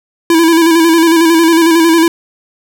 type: tone with vibrato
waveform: square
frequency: 330 Hz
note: E4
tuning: 2 cents sharp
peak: -6 dBFS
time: 0.3-2.08 s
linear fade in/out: 2 ms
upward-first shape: square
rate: 11 Hz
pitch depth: 42 cents each way
effects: none